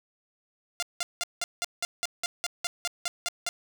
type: tone bursts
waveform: 5% pulse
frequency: 697 Hz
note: F5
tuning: 4 cents flat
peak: -16 dBFS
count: 14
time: 0.8-3.49 s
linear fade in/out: 0 ms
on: 25 ms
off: 180 ms
effects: none